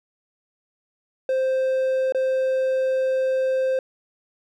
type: tone with dropouts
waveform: triangle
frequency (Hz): 523.3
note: C5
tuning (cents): 0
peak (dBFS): -17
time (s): 1.29-3.79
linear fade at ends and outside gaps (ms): 2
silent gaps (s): 2.123-2.147
effects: none